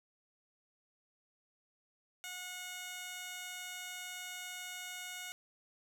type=tone with band-pass filter; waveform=15% pulse; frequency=727 Hz; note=F#5; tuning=31 cents flat; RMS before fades=-45 dBFS; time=2.24-5.32 s; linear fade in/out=0 ms; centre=6600 Hz; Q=0.51; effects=none